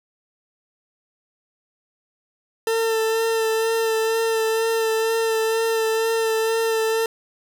40% pulse tone with vibrato, 448.4 Hz, A4, 33 cents sharp, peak -18 dBFS, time 2.67-7.06 s, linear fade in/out 2 ms, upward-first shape sine, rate 2.1 Hz, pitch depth 20 cents each way, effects none

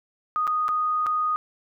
sine tone with dropouts, 1240 Hz, D#6, 6 cents flat, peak -21 dBFS, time 0.36-1.36 s, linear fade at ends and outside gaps 0 ms, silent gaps 0.47-0.476 / 0.682-0.689 / 1.062-1.067 s, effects none

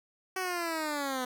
10% pulse linear sweep, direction down, 379.1 to 249.1 Hz, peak -23 dBFS, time 0.36-1.25 s, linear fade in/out 5 ms, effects none

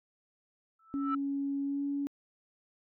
sine tone with exponential growth, 1318.5 Hz, E6, in tune, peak -27 dBFS, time 0.79-1.15 s, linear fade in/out 5 ms, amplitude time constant 77 ms
sine tone with pitch glide, 278.8 to 282.5 Hz, C#4 to C#4, +10 to +33 cents, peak -30 dBFS, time 0.94-2.07 s, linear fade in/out 0 ms, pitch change +23 cents, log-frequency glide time 1.63-1.83 s
effects tanh soft clip ceiling -21 dBFS

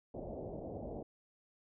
white low-pass noise, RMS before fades -44 dBFS, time 0.14-1.03 s, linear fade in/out 5 ms, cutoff 690 Hz, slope 48 dB/octave, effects none

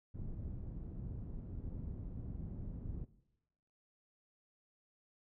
pink low-pass noise, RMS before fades -44 dBFS, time 0.14-3.05 s, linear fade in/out 10 ms, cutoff 200 Hz, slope 12 dB/octave, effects noise-tail reverb RT60 0.9 s tail -18 dB re dry

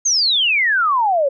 sine exponential sweep, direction down, 6580 to 531 Hz, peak -13 dBFS, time 0.05-1.29 s, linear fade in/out 10 ms, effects none

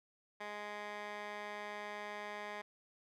15% pulse tone with band-pass filter, 207.7 Hz, G#3, in tune, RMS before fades -45 dBFS, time 0.4-2.62 s, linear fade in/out 10 ms, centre 1500 Hz, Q 1.3, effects none

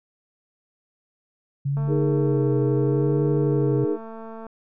sine tone with vibrato, 138.4 Hz, C#3, 2 cents flat, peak -21 dBFS, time 1.65-3.85 s, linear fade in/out 10 ms, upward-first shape sine, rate 0.76 Hz, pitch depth 76 cents each way
click train, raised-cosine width 1 ms, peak -26 dBFS, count 605, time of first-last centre 1.77-4.466 s, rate 224 Hz
sine chord, D# suspended fourth, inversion none, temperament just, 311.1 / 414.8 / 466.7 Hz, D#4 / G#4 / A#4, 0 / -2 / +2 cents, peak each -25 / -24 / -27 dBFS, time 1.87-3.98 s, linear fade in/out 50 ms
effects none

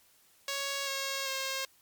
5% pulse tone with pitch steps, 554.4 / 544.9 / 535.5 Hz, C#5 / C#5 / C5, 0 / -30 / +40 cents, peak -21 dBFS, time 0.48-1.65 s, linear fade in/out 2 ms, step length 390 ms, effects white hiss -64 dBFS RMS until 1.81 s + MP3 96 kbps

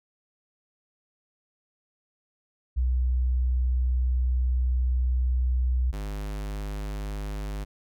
sine / square tone pair in turn, 62.6 / 50.94 Hz, B1 / G#1, +24 / -33 cents, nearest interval major third, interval 357 cents, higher first, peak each -21 / -31 dBFS, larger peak first, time 2.76-5.92 / 5.92-7.65 s, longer first, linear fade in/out 20 ms, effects none

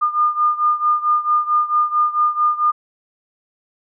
sine beating tone pair, 1211 / 1215.5 Hz, D#6 / D#6, -47 / -41 cents, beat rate 4.5 Hz, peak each -16 / -19 dBFS, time 0.01-2.72 s, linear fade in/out 20 ms, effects none

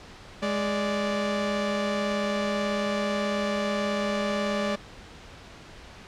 sawtooth tone pair together, 207.7 / 584.8 Hz, G#3 / D5, 0 / -7 cents, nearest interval octave + tritone, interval 1793 cents, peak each -24 dBFS, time 0.42-4.76 s, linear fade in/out 10 ms, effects pink hiss -46 dBFS RMS until 6.07 s + low-pass 5000 Hz 12 dB/octave

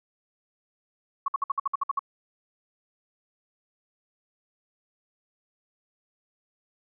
sine tone bursts, 1108.7 Hz, C#6, in tune, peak -22 dBFS, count 10, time 1.26-1.993 s, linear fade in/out 5 ms, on 22 ms, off 57 ms, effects none

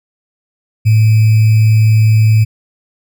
sine tone with sample-and-hold, 109.4 Hz, A2, 9 cents flat, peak -5 dBFS, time 0.85-2.45 s, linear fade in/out 20 ms, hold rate 2450 Hz, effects none

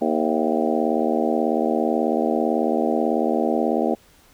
harmonic tone with a mistuned harmonic, 78.2 Hz, D#2, 9 cents sharp, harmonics 3 / 4 / 5 / 6 / 7 / 8 / 9 / 10, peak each -24 / -25 / -26 / -27 / -27 / -28 / -29 / -29 dBFS, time 0.01-3.95 s, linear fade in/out 10 ms, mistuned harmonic 8, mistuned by +58 cents, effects pink hiss -54 dBFS RMS until 4.33 s

